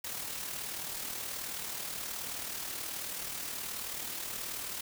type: noise with amplitude modulation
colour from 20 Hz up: white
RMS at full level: -37 dBFS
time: 0.04-4.81 s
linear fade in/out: 5 ms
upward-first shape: sine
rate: 38.7 Hz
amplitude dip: 45%
effects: none